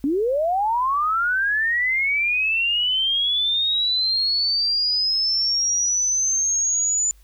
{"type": "linear sweep", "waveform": "sine", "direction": "up", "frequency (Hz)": [261.6, 7040], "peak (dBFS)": -18, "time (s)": [0.04, 7.11], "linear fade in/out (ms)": 0, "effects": ["added 50 Hz sine -48 dBFS peak until 7.23 s", "white hiss -60 dBFS RMS until 7.23 s"]}